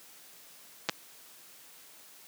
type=clicks; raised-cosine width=0.2 ms; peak=-10 dBFS; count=2; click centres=0.889 / 0.895 s; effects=white hiss -54 dBFS RMS until 2.27 s + high-pass 150 Hz 12 dB/octave